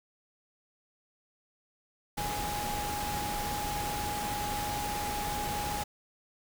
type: tone in noise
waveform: sine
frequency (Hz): 828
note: G#5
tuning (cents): -5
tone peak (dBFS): -34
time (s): 2.17-5.84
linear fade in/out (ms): 10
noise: pink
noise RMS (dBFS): -36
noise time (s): 2.17-5.84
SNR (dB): -1
effects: none